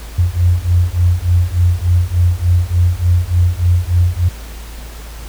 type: beating tone pair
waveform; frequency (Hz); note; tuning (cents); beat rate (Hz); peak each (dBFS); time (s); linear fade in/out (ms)
sine; 86.6 / 90; F2 / F#2; -14 / -47; 3.4; -13; 0.18-4.29; 10
effects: added 55 Hz sine -28 dBFS peak until 5.28 s + pink hiss -36 dBFS RMS until 5.28 s